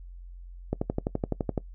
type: click train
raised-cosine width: 2 ms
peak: -13 dBFS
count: 11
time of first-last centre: 0.73-1.577 s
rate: 11.8 Hz
effects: noise-tail reverb RT60 0.1 s tail -21 dB re dry + added 44 Hz sine -41 dBFS peak until 1.74 s